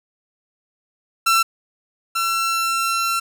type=tone pair in turn; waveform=sawtooth; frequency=1345 / 1350.2 Hz; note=E6 / E6; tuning=+34 / +41 cents; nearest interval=unison; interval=7 cents; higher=second; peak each=-10 / -15 dBFS; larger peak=first; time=1.26-1.43 / 2.15-3.2 s; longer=second; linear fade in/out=10 ms; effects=none